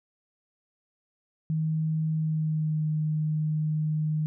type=tone with pitch glide; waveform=sine; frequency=157.7 to 154.28 Hz; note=D#3 to D#3; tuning=+24 to -14 cents; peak=-24 dBFS; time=1.5-4.26 s; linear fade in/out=0 ms; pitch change=-38 cents; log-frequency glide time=2.12-2.86 s; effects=none